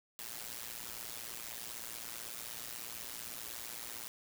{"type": "noise with amplitude modulation", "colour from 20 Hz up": "white", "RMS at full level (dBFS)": -41, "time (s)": [0.19, 4.08], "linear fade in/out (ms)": 0, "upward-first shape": "sine", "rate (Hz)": 116, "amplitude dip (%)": 85, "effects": []}